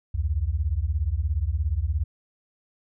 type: beating tone pair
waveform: sine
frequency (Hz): 67.2 / 84.2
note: C2 / E2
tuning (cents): +47 / +37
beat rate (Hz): 17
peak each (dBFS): -25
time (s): 0.14-2.04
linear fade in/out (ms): 10
effects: none